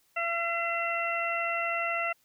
harmonic tone, 678 Hz, E5, 49 cents sharp, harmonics 1 / 2 / 3 / 4, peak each -33 / -33 / -33 / -33 dBFS, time 0.16-2.13 s, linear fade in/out 10 ms, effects white hiss -68 dBFS RMS until 2.24 s

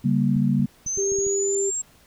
sine chord, G diminished, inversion second, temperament just, 141.12 / 196 / 235.2 Hz, Db3 / G3 / Bb3, +31 / 0 / +16 cents, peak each -22 dBFS, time 0.04-0.66 s, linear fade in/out 10 ms
clicks, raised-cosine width 5 ms, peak -28 dBFS, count 7, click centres 0.362 / 0.597 / 0.863 / 0.974 / 1.12 / 1.187 / 1.267 s
sine linear sweep, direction up, 6100 to 7590 Hz, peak -24 dBFS, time 0.86-1.82 s, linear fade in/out 10 ms
sine tone, 394.6 Hz, G4, 11 cents sharp, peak -22 dBFS, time 0.97-1.71 s, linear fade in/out 20 ms
effects pink hiss -55 dBFS RMS until 2.06 s

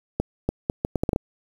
accelerating click train, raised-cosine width 2 ms, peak -8 dBFS, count 9, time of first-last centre 0.2-1.161 s, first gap 290 ms, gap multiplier 0.72, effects 7-bit

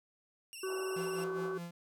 15% pulse tone with vibrato, 2743 Hz, F7, 32 cents flat, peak -38 dBFS, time 0.53-1.24 s, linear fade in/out 0 ms, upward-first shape sine, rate 20 Hz, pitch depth 66 cents each way
harmonic tone, 378.5 Hz, F#4, 39 cents sharp, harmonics 1 / 3 / 4, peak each -35 / -45 / -47 dBFS, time 0.63-1.58 s, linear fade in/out 5 ms
pink band-pass noise, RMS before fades -49 dBFS, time 0.65-1.56 s, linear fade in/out 50 ms, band 330 to 1400 Hz, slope 48 dB/octave
45% pulse tone with tremolo, 172 Hz, F3, 26 cents flat, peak -40 dBFS, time 0.96-1.71 s, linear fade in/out 5 ms, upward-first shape sine, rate 4.9 Hz, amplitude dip 65%
effects none

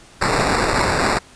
white noise with sample-and-hold, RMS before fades -18 dBFS, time 0.21-1.19 s, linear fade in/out 10 ms, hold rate 3150 Hz, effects pink hiss -46 dBFS RMS until 1.35 s + resampled to 22050 Hz

